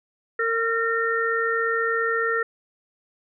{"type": "harmonic tone", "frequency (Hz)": 457.2, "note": "A#4", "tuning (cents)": -34, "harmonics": [1, 3, 4], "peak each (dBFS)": [-25, -25, -25], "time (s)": [0.39, 2.43], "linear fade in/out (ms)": 5, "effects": []}